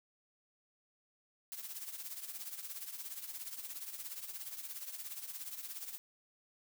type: noise with tremolo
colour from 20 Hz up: blue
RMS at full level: -42 dBFS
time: 1.52-5.98 s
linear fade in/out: 0 ms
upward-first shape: triangle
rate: 17 Hz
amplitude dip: 75%
effects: none